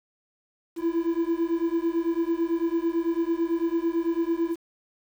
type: beating tone pair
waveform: triangle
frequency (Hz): 329.9 / 338.9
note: E4 / E4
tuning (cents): +1 / +48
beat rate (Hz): 9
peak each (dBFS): -24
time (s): 0.76-4.56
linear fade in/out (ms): 50
effects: 8-bit